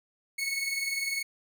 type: tone pair together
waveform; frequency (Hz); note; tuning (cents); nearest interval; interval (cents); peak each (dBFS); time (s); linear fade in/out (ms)
sawtooth; 2195 / 2215; C#7 / C#7; -18 / -2; unison; 16; -28 / -30; 0.38-1.23; 10
effects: none